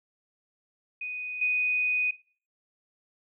sine tone pair in turn, 2489 / 2489 Hz, D#7 / D#7, 0 / 0 cents, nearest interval unison, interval 0 cents, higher neither, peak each -32 / -23 dBFS, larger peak second, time 1.01-1.41 / 1.41-2.11 s, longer second, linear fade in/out 5 ms, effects noise-tail reverb RT60 0.4 s tail -18 dB re dry

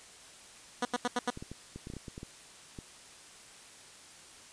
10% pulse tone bursts, 244.9 Hz, B3, 14 cents flat, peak -20 dBFS, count 5, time 0.82-1.304 s, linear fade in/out 5 ms, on 32 ms, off 81 ms
clicks, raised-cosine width 3 ms, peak -29 dBFS, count 12, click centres 1.374 / 1.425 / 1.516 / 1.76 / 1.871 / 1.901 / 1.937 / 1.967 / 2.082 / 2.179 / 2.231 / 2.788 s
effects white hiss -53 dBFS RMS until 4.52 s + resampled to 22050 Hz

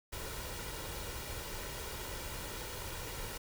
pink noise with comb filter, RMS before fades -42 dBFS, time 0.12-3.38 s, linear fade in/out 10 ms, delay 2.1 ms, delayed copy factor +0.5, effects none

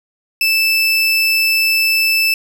30% pulse tone, 2637 Hz, E7, in tune, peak -9 dBFS, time 0.41-2.34 s, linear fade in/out 2 ms, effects none

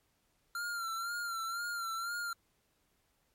square tone with vibrato, 1379 Hz, F6, 22 cents flat, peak -36 dBFS, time 0.55-2.33 s, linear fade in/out 2 ms, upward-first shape sine, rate 2 Hz, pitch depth 55 cents each way, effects pink hiss -75 dBFS RMS until 3.34 s + MP3 64 kbps

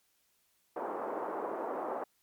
pink band-pass noise, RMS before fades -37 dBFS, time 0.76-2.04 s, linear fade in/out 5 ms, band 340 to 1100 Hz, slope 24 dB/octave, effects white hiss -73 dBFS RMS until 2.22 s + MP3 96 kbps

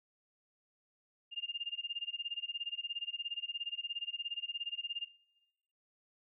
sine tone with tremolo, 2811 Hz, F7, 11 cents sharp, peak -33 dBFS, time 1.31-5.09 s, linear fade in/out 50 ms, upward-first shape sine, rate 17 Hz, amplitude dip 100%, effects noise-tail reverb RT60 1.0 s tail -21 dB re dry

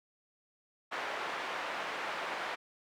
pink band-pass noise, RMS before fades -38 dBFS, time 0.91-2.56 s, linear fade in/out 20 ms, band 690 to 2200 Hz, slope 12 dB/octave, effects none

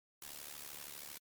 white noise with amplitude modulation, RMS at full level -45 dBFS, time 0.22-1.18 s, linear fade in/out 2 ms, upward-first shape sine, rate 72.8 Hz, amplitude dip 90%, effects MP3 96 kbps

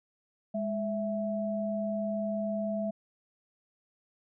sine tone pair together, 207.2 / 659.3 Hz, G#3 / E5, -4 / 0 cents, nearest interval octave + minor sixth, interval 2004 cents, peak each -32 / -32 dBFS, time 0.54-2.91 s, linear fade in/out 10 ms, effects none

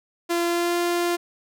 sawtooth tone with pitch glide, 343 to 347.4 Hz, F4 to F4, -31 to -9 cents, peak -17 dBFS, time 0.29-1.17 s, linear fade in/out 20 ms, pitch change +22 cents, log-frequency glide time 0.46-0.76 s, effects none

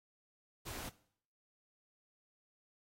pink noise, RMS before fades -45 dBFS, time 0.65-0.9 s, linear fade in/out 20 ms, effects noise-tail reverb RT60 0.6 s tail -19 dB re dry + AAC 48 kbps

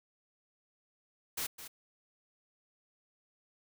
white noise with echo, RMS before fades -36 dBFS, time 1.37-1.47 s, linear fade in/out 10 ms, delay 210 ms, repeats 1, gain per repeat -11 dB, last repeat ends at 1.68 s, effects none

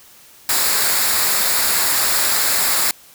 white noise with comb filter, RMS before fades -17 dBFS, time 0.49-2.91 s, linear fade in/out 2 ms, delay 0.33 ms, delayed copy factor -0.55, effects white hiss -46 dBFS RMS until 3.14 s

